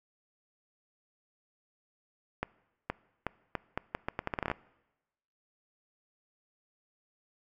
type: accelerating click train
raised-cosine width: 0.5 ms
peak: -16 dBFS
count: 16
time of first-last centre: 2.43-4.515 s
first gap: 470 ms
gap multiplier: 0.78
effects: noise-tail reverb RT60 1.0 s tail -22 dB re dry